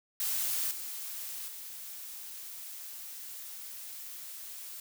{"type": "noise with level steps", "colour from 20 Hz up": "blue", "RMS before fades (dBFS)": [-32, -40, -44], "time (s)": [0.2, 4.8], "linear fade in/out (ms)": 2, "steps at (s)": [0.71, 1.48], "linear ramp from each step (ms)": 2, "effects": []}